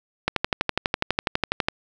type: click train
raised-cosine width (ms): 0.3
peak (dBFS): -4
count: 18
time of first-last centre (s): 0.28-1.685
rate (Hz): 12.1
effects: none